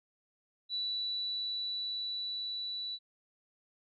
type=tone with level ramp; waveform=sine; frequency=3951 Hz; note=B7; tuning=in tune; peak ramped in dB=-32 to -36 dBFS; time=0.69-2.99 s; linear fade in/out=50 ms; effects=none